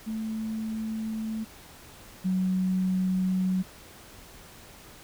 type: tone pair in turn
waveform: sine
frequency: 220 / 186.18 Hz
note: A3 / F#3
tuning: 0 / +11 cents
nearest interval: minor third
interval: 289 cents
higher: first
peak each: -29 / -23 dBFS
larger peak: second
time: 0.06-1.45 / 2.24-3.63 s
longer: neither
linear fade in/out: 20 ms
effects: pink hiss -49 dBFS RMS until 5.03 s